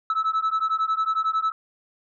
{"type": "beating tone pair", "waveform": "sine", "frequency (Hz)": [1300, 1311], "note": ["E6", "E6"], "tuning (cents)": [-24, -10], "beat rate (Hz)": 11, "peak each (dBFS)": -22, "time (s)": [0.1, 1.52], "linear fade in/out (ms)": 2, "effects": ["tanh soft clip ceiling -18 dBFS"]}